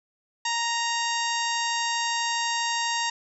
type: harmonic tone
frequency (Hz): 932.3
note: A#5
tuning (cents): 0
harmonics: 1 / 2 / 3 / 4 / 5 / 6 / 7 / 8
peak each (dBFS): -28 / -31 / -33 / -34 / -35 / -36 / -36 / -37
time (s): 0.45-3.1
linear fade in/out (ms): 5
effects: none